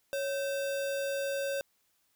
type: tone with sample-and-hold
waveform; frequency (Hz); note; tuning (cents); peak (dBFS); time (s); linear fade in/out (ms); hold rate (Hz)
sine; 554.4; C#5; 0; -30; 0.13-1.61; 0; 2100
effects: white hiss -73 dBFS RMS until 2.15 s